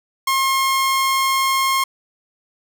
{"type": "tone", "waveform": "sawtooth", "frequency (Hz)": 1072, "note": "C6", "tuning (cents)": 42, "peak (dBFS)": -12, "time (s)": [0.27, 1.84], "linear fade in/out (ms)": 5, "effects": []}